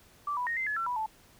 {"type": "tone with pitch steps", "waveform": "sine", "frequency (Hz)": [1165, 987, 1862, 2075, 1707, 1349, 983, 875], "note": ["D6", "B5", "A#6", "C7", "G#6", "E6", "B5", "A5"], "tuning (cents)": [-14, -1, -2, -15, 47, 40, -8, -10], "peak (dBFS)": -29, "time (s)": [0.27, 1.062], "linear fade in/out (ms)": 5, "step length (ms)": 99, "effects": ["pink hiss -59 dBFS RMS until 1.39 s"]}